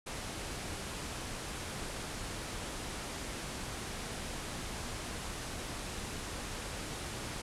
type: low-pass noise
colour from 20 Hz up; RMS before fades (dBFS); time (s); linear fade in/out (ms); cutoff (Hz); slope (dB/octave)
pink; -41; 0.06-7.42; 10; 11000; 48
effects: none